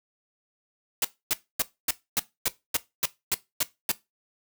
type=noise bursts; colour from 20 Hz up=white; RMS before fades=-24 dBFS; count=11; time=1.02-3.917 s; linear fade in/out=2 ms; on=27 ms; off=260 ms; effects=noise-tail reverb RT60 0.2 s tail -17 dB re dry